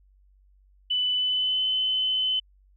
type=tone with pitch glide; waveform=sine; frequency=2991 to 3038 Hz; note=F#7 to F#7; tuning=+18 to +45 cents; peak=-22 dBFS; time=0.9-2.4 s; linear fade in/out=10 ms; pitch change=+27 cents; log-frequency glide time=1.14-1.65 s; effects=added 48 Hz sine -56 dBFS peak until 2.76 s